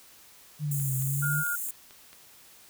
sine linear two-way sweep, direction down then up, 152.3 to 130.2 to 152.3 Hz, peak -27 dBFS, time 0.59-1.44 s, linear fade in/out 50 ms, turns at 0.95 s
white high-pass noise, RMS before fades -34 dBFS, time 0.71-1.71 s, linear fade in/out 5 ms, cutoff 6700 Hz, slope 96 dB/octave
click train, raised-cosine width 0.2 ms, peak -32 dBFS, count 7, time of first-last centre 0.8-2.13 s, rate 4.51 Hz
sine tone, 1424 Hz, F6, 33 cents sharp, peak -28 dBFS, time 1.22-1.56 s, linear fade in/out 10 ms
effects white hiss -54 dBFS RMS until 2.69 s

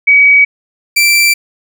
sine / sawtooth tone pair in turn, 2268 / 2343 Hz, C#7 / D7, +39 / -5 cents, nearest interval minor second, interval 56 cents, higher second, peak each -3 dBFS, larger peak neither, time 0.07-0.45 / 0.96-1.34 s, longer neither, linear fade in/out 10 ms, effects none

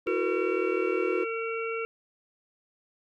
triangle chord, E suspended second, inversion none, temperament equal with one note detuned, 329.6 / 368.7 / 493.9 Hz, E4 / F#4 / B4, 0 / -6 / 0 cents, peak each -31 / -26 / -31 dBFS, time 0.06-1.25 s, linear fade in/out 20 ms
harmonic tone, 454.2 Hz, A#4, 45 cents flat, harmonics 1 / 3 / 5 / 6, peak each -31 / -36 / -38 / -39 dBFS, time 0.07-1.85 s, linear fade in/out 0 ms
effects none

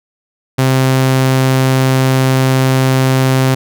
sawtooth tone, 131.4 Hz, C3, 8 cents sharp, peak -5 dBFS, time 0.58-3.55 s, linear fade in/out 10 ms, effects none

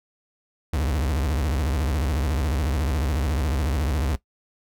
40% pulse tone with vibrato, 71.4 Hz, D2, 48 cents flat, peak -21 dBFS, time 0.73-4.16 s, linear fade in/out 5 ms, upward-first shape sine, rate 14 Hz, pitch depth 240 cents each way, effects noise-tail reverb RT60 0.1 s tail -17 dB re dry

